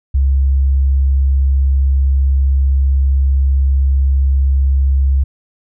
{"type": "tone", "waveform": "sine", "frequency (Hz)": 67.7, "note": "C#2", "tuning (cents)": -40, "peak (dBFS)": -9, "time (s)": [0.14, 5.24], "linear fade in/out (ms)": 10, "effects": []}